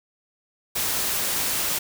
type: noise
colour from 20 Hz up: white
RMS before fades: -25 dBFS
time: 0.75-1.79 s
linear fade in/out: 10 ms
effects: none